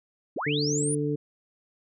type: linear sweep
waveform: sine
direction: up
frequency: 174.61 to 9956 Hz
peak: -28 dBFS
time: 0.36-0.95 s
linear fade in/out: 5 ms
type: harmonic tone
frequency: 147.1 Hz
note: D3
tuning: 3 cents sharp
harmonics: 1 / 2 / 3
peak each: -29 / -29 / -29 dBFS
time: 0.46-1.16 s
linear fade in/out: 10 ms
effects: none